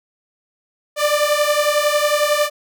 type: beating tone pair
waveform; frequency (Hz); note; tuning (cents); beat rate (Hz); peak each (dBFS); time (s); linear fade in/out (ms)
sawtooth; 587.3 / 598.3; D5 / D5; 0 / +32; 11; -14; 0.96-2.5; 50
effects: none